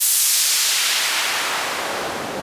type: noise with band-pass filter sweep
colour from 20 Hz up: white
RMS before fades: -20 dBFS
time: 0-2.42 s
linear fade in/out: 20 ms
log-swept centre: 11000 to 330 Hz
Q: 0.72
effects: resampled to 32000 Hz